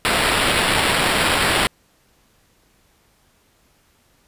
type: noise with sample-and-hold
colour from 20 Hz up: blue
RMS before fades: -18 dBFS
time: 0.05-1.67 s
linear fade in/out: 0 ms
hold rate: 6300 Hz
effects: pink hiss -59 dBFS RMS until 4.27 s + resampled to 32000 Hz